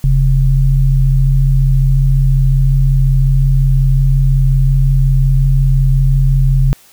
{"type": "tone pair together", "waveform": "sine", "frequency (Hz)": [40.04, 134.5], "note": ["E1", "C3"], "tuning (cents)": [-50, 48], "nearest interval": "octave + major sixth", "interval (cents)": 2098, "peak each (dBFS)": -10, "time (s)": [0.04, 6.73], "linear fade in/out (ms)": 0, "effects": ["white hiss -45 dBFS RMS until 6.92 s"]}